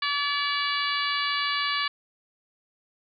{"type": "harmonic tone", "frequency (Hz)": 574, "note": "D5", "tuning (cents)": -40, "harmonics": [2, 3, 4, 5, 6, 7, 8], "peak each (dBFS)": [-29, -31, -32, -33, -34, -34, -35], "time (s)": [0.02, 1.88], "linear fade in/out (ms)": 5, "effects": []}